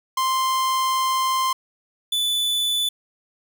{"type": "tone pair in turn", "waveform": "45% pulse", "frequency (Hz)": [1046.5, 3484], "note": ["C6", "A7"], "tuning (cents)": [0, -18], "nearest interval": "octave + major sixth", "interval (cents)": 2082, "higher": "second", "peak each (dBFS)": [-19, -20], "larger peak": "first", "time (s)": [[0.17, 1.53], [2.12, 2.89]], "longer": "first", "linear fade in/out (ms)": 5, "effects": []}